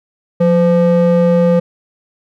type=ring-modulated tone; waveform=triangle; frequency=344.2 Hz; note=F4; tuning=25 cents flat; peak=-3 dBFS; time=0.4-1.6 s; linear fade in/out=10 ms; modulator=167 Hz; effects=none